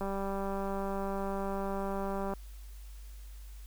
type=click train; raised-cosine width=1 ms; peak=-23 dBFS; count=457; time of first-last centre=0.01-2.337 s; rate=196 Hz; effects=added 50 Hz sine -44 dBFS peak until 3.66 s + white hiss -60 dBFS RMS until 3.66 s